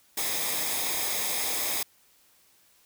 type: noise with comb filter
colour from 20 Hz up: white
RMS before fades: -29 dBFS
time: 0.17-1.83 s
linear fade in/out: 5 ms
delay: 0.69 ms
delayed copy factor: -0.6
effects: white hiss -62 dBFS RMS until 2.85 s